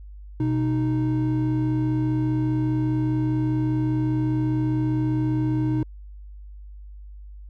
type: tone pair together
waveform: triangle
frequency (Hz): 125 / 310.1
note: B2 / D#4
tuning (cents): +21 / -6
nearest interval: octave + major third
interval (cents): 1573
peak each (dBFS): -21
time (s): 0.4-5.83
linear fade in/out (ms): 2
effects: added 50 Hz sine -38 dBFS peak until 7.49 s